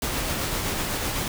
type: noise with tremolo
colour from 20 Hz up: pink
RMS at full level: -26 dBFS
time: 0.02-1.28 s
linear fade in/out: 2 ms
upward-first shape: triangle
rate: 7.9 Hz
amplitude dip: 30%
effects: none